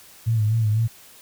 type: tone with vibrato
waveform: sine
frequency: 110 Hz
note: A2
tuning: in tune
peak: -17 dBFS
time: 0.26-0.88 s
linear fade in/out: 20 ms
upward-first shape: sine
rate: 4 Hz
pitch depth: 72 cents each way
effects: white hiss -48 dBFS RMS until 1.21 s